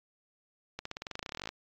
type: accelerating click train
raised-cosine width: 0.2 ms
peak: -20 dBFS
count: 21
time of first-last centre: 0.79-1.49 s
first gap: 64 ms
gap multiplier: 0.93
effects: low-pass 6000 Hz 12 dB/octave + AAC 64 kbps